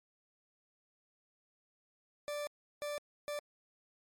40% pulse tone bursts at uneven times, 587.3 Hz, D5, in tune, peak -36 dBFS, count 3, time 2.28-2.47 / 2.82-2.98 / 3.28-3.39 s, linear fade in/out 0 ms, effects MP3 64 kbps

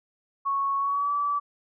sine tone with pitch glide, 1106 to 1153.6 Hz, C#6 to D6, -4 to -31 cents, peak -23 dBFS, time 0.45-1.4 s, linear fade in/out 20 ms, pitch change +73 cents, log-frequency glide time 0.78-1.12 s, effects none

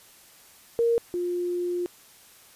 sine tone pair in turn, 466.2 / 353.2 Hz, A#4 / F4, 0 / +20 cents, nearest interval perfect fourth, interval 480 cents, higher first, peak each -19 / -25 dBFS, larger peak first, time 0.79-0.98 / 1.14-1.86 s, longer second, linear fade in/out 0 ms, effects white hiss -53 dBFS RMS until 2.55 s + resampled to 32000 Hz

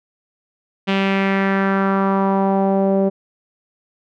sawtooth tone with low-pass filter sweep, 194.6 Hz, G3, 12 cents flat, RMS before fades -17 dBFS, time 0.87-3.1 s, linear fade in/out 20 ms, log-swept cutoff 3000 to 530 Hz, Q 2.6, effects none

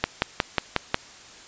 click train, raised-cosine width 0.3 ms, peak -3 dBFS, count 6, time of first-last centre 0.04-0.944 s, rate 5.53 Hz, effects white hiss -46 dBFS RMS until 1.47 s + resampled to 16000 Hz

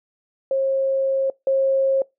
sine tone pair in turn, 538 / 538 Hz, C5 / C5, +48 / +48 cents, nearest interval unison, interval 0 cents, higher neither, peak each -17 / -15 dBFS, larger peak second, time 0.51-1.3 / 1.47-2.02 s, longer first, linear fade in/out 2 ms, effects noise-tail reverb RT60 0.2 s tail -24 dB re dry

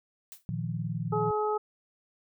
blue noise with exponential decay, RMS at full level -41 dBFS, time 0.32-0.45 s, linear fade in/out 0 ms, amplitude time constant 28 ms
sine chord, Bb suspended fourth, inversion none, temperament equal, 116.54 / 155.56 / 174.61 Hz, Bb2 / Eb3 / F3, 0 / 0 / 0 cents, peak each -34 / -34 / -35 dBFS, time 0.49-1.31 s, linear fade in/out 0 ms
harmonic tone, 424.4 Hz, G#4, 38 cents sharp, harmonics 1 / 2 / 3, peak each -28 / -31 / -33 dBFS, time 1.12-1.58 s, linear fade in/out 10 ms
effects none

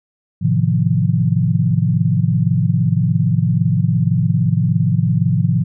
sine chord, F dominant seventh, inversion first, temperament just, 109.13 / 130.96 / 157.15 / 174.61 Hz, A2 / C3 / Eb3 / F3, -14 / +2 / +18 / 0 cents, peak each -18 dBFS, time 0.41-5.64 s, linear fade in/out 20 ms, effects none

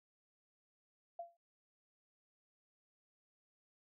sine tone with exponential decay, 685 Hz, F5, 34 cents flat, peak -39 dBFS, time 1.19-1.37 s, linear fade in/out 5 ms, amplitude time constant 37 ms, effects none

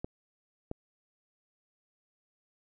clicks, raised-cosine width 2 ms, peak -22 dBFS, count 2, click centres 0.045 / 0.714 s, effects none

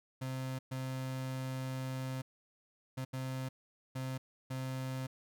35% pulse tone bursts at uneven times, 130.8 Hz, C3, in tune, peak -35 dBFS, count 6, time 0.21-0.59 / 0.71-2.22 / 2.97-3.05 / 3.13-3.49 / 3.95-4.18 / 4.5-5.07 s, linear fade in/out 10 ms, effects none

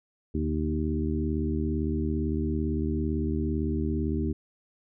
harmonic tone with a mistuned harmonic, 77.78 Hz, D#2, in tune, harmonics 1 / 2 / 3 / 4 / 5, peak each -29 / -34 / -31 / -32 / -35 dBFS, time 0.34-4.33 s, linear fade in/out 10 ms, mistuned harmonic 2, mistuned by -45 cents, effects none

